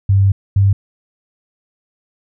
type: tone pair in turn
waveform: sine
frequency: 98 / 98.68 Hz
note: G2 / G2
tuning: 0 / +12 cents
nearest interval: unison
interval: 12 cents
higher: second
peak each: -8 dBFS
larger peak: neither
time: 0.09-0.32 / 0.56-0.73 s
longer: first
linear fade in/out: 5 ms
effects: none